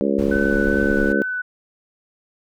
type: harmonic tone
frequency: 69.6 Hz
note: C#2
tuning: 8 cents sharp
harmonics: 3 / 4 / 5 / 6 / 7 / 8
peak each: -22 / -23 / -24 / -25 / -25 / -26 dBFS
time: 0.01-1.22 s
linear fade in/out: 0 ms
type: noise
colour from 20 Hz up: brown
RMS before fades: -28 dBFS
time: 0.18-1.13 s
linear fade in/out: 10 ms
type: tone with vibrato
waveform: sine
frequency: 1500 Hz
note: F#6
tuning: 23 cents sharp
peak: -22 dBFS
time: 0.31-1.42 s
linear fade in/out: 10 ms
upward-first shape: sine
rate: 2.5 Hz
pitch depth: 13 cents each way
effects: none